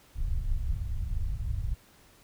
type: low-pass noise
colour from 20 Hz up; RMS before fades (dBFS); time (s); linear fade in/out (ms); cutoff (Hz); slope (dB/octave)
pink; -30; 0.15-1.75; 20; 100; 24
effects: pink hiss -59 dBFS RMS until 2.23 s